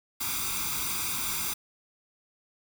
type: noise with comb filter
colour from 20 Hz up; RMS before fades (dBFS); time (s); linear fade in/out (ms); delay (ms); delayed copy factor
white; -31; 0.2-1.54; 10; 0.83; +0.9
effects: none